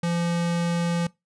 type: tone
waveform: square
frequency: 171.2 Hz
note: F3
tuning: 34 cents flat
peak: -23 dBFS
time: 0.03-1.07 s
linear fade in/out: 5 ms
effects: noise-tail reverb RT60 0.2 s tail -22 dB re dry + resampled to 22050 Hz